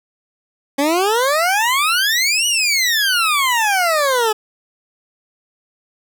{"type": "exponential two-way sweep", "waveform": "20% pulse", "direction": "up then down", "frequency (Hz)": [271.9, 2960, 419.8], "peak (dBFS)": -9, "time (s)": [0.78, 4.33], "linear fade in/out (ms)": 10, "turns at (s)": 2.47, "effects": []}